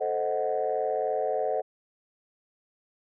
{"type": "chord", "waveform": "sine", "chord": "A diminished seventh", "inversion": "none", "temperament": "equal", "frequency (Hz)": [440, 523.3, 622.3, 740], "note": ["A4", "C5", "Eb5", "Gb5"], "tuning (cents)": [0, 0, 0, 0], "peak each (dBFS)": -30, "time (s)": [0, 1.62], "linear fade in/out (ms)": 20, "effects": ["tanh soft clip ceiling -17 dBFS"]}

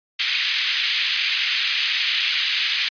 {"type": "band-pass noise", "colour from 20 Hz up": "pink", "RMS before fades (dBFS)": -22, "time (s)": [0.19, 2.89], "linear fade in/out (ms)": 10, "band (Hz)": [2200, 4300], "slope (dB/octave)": 24, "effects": ["resampled to 11025 Hz"]}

